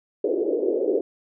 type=band-pass noise; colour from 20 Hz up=pink; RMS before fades=-23 dBFS; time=0.24-1.01 s; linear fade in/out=5 ms; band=330 to 520 Hz; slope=48 dB/octave; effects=none